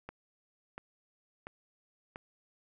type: click train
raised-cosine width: 0.5 ms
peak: -27 dBFS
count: 4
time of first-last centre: 0.09-2.159 s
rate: 1.45 Hz
effects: none